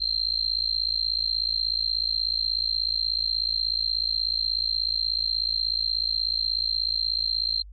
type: tone with amplitude modulation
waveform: sine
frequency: 4157 Hz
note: C8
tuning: 12 cents flat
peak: -19 dBFS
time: 0-7.63 s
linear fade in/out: 20 ms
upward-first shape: sine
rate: 56.5 Hz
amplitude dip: 100%
effects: added 50 Hz sine -41 dBFS peak until 7.72 s